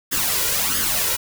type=noise with flanger; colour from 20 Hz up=white; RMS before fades=-21 dBFS; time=0.11-1.17 s; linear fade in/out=20 ms; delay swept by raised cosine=0.6 to 2.1 ms; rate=1.5 Hz; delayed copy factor=+0.65; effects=none